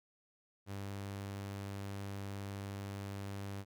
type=tone; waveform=sawtooth; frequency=99.3 Hz; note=G2; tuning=23 cents sharp; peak=-37 dBFS; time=0.66-3.65 s; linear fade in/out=50 ms; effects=none